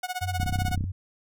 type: tone with tremolo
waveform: sawtooth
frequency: 732 Hz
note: F#5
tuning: 19 cents flat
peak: -23 dBFS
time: 0.03-0.76 s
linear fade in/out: 5 ms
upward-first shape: sine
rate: 16 Hz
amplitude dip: 95%
type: tone with vibrato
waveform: sine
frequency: 90.2 Hz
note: F#2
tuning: 44 cents flat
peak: -28 dBFS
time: 0.21-0.92 s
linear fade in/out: 10 ms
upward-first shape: sine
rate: 3.4 Hz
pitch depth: 59 cents each way
type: click train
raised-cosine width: 5 ms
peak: -18 dBFS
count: 15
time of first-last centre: 0.4-0.84 s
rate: 31.8 Hz
effects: none